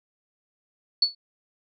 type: tone with exponential decay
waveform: sine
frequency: 4435 Hz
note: C#8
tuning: in tune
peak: -13 dBFS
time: 1.02-1.15 s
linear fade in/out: 5 ms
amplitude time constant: 28 ms
effects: none